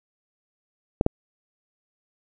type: clicks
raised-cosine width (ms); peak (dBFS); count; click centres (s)
2; -5; 2; 1.011 / 1.064
effects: none